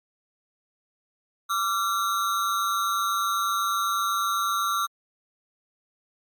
square ring-modulated tone, 1266 Hz, D#6, 30 cents sharp, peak -21 dBFS, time 1.49-4.87 s, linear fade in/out 20 ms, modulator 100 Hz, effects Opus 48 kbps

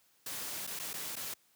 white noise with dropouts, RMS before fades -40 dBFS, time 0.26-1.34 s, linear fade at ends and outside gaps 5 ms, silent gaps 0.668-0.673 / 0.792-0.796 / 0.933-0.938 / 1.156-1.164 s, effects white hiss -69 dBFS RMS until 1.55 s + high-pass 100 Hz 12 dB/octave

